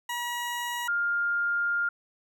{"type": "tone pair in turn", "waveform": ["20% pulse", "sine"], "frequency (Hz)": [961, 1405.7], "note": ["B5", "F6"], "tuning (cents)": [-48, 11], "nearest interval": "perfect fifth", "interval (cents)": 659, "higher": "second", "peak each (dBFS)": [-25, -24], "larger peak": "second", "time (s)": [[0.09, 0.88], [0.88, 1.89]], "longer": "second", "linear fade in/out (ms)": 5, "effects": []}